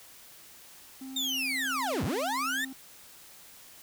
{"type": "tone", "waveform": "triangle", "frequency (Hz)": 264.6, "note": "C4", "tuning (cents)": 20, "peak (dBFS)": -37, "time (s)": [1.01, 2.73], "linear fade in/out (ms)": 5}
{"type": "linear two-way sweep", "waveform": "35% pulse", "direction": "down then up", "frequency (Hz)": [3700, 70.5, 1856], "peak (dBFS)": -27, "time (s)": [1.16, 2.65], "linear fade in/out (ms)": 5, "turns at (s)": 2.04}
{"effects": ["white hiss -52 dBFS RMS until 3.82 s"]}